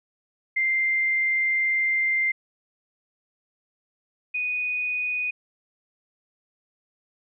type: tone pair in turn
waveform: sine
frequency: 2093 / 2481 Hz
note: C7 / D#7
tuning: 0 / -6 cents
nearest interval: minor third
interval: 294 cents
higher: second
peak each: -20 / -24 dBFS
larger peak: first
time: 0.56-2.32 / 4.34-5.31 s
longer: first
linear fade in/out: 10 ms
effects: none